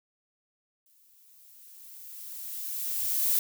violet noise with exponential growth, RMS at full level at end -24 dBFS, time 0.86-3.39 s, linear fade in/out 2 ms, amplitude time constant 550 ms, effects none

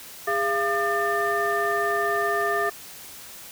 sine tone cluster, 407.4 / 684 / 1206 / 1791 Hz, G#4 / F5 / D6 / A6, -33 / -36 / +46 / +30 cents, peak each -26 dBFS, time 0.27-2.7 s, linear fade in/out 10 ms, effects tanh soft clip ceiling -14 dBFS + white hiss -42 dBFS RMS until 3.51 s

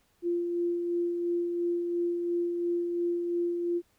sine tone with tremolo, 346.3 Hz, F4, 15 cents flat, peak -25 dBFS, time 0.22-3.82 s, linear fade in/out 50 ms, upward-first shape sine, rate 2.9 Hz, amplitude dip 35%, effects pink hiss -69 dBFS RMS until 3.98 s

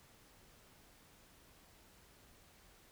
silence, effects pink hiss -64 dBFS RMS until 2.91 s

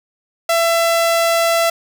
sawtooth tone, 670 Hz, E5, 28 cents sharp, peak -9 dBFS, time 0.49-1.7 s, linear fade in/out 5 ms, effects none

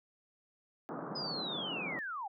pink band-pass noise, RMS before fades -42 dBFS, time 0.89-1.99 s, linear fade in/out 0 ms, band 150 to 1400 Hz, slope 48 dB/octave
sine linear sweep, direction down, 5060 to 740 Hz, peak -37 dBFS, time 1.15-2.28 s, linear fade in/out 10 ms
effects none

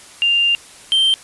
sine / triangle tone pair in turn, 2794 / 3136 Hz, F7 / G7, 0 / 0 cents, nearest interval major second, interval 200 cents, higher second, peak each -12 / -10 dBFS, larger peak second, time 0.22-0.55 / 0.92-1.14 s, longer first, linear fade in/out 0 ms, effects white hiss -41 dBFS RMS until 1.23 s + resampled to 24000 Hz

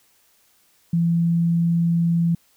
sine tone, 168.8 Hz, E3, 41 cents sharp, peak -16 dBFS, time 0.93-2.35 s, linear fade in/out 5 ms, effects white hiss -60 dBFS RMS until 2.56 s

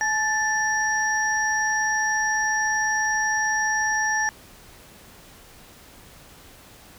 sine tone cluster, 858 / 1764 / 5690 Hz, A5 / A6 / F8, -44 / +4 / +31 cents, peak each -26 / -22 / -30 dBFS, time 0.01-4.29 s, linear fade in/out 0 ms, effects pink hiss -48 dBFS RMS until 6.98 s

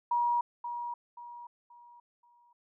sine tone with echo, 956 Hz, A#5, 43 cents sharp, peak -25 dBFS, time 0.11-0.41 s, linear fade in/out 5 ms, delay 530 ms, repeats 4, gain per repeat -9 dB, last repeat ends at 2.53 s, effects none

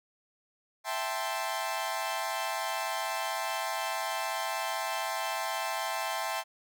sawtooth chord, A minor seventh, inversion second, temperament equal, 659.3 / 784 / 880 / 1046.5 Hz, E5 / G5 / A5 / C6, 0 / 0 / 0 / 0 cents, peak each -33 dBFS, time 0.84-6.44 s, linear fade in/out 50 ms, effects none

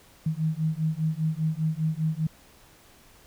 sine beating tone pair, 155.56 / 160.56 Hz, D#3 / E3, 0 / -45 cents, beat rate 5 Hz, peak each -27 dBFS, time 0.26-2.27 s, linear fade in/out 5 ms, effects pink hiss -55 dBFS RMS until 3.26 s

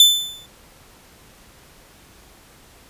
40% pulse tone with exponential decay, 3520 Hz, A7, in tune, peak -4 dBFS, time 0-0.46 s, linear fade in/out 2 ms, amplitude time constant 100 ms, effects pink hiss -49 dBFS RMS until 2.89 s + resampled to 32000 Hz

